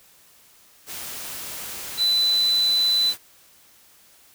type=tone in noise; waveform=sine; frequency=4000 Hz; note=B7; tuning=21 cents sharp; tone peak=-17 dBFS; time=1.97-3.14 s; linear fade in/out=50 ms; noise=white; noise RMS=-34 dBFS; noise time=0.86-3.18 s; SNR=+14 dB; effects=white hiss -54 dBFS RMS until 4.34 s